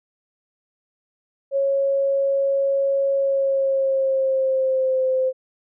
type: tone with pitch glide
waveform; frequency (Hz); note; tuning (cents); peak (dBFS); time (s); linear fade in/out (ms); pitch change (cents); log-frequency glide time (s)
sine; 550 to 519.7; C#5 to C5; -14 to -12; -17; 1.51-5.33; 50; -98; 3.15-5.04
effects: none